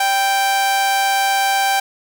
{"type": "tone with amplitude modulation", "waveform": "sawtooth", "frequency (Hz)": 784, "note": "G5", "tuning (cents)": 0, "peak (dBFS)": -9, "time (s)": [0, 1.8], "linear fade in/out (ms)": 5, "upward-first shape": "sine", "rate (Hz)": 216, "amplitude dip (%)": 35, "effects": []}